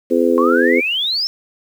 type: harmonic tone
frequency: 84.8 Hz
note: E2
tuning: 50 cents sharp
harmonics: 3 / 4 / 5 / 6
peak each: -17 / -17 / -17 / -17 dBFS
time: 0.1-0.81 s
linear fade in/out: 20 ms
type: exponential sweep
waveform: sine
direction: up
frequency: 1063 to 5390 Hz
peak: -16 dBFS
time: 0.38-1.27 s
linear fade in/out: 0 ms
effects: 7-bit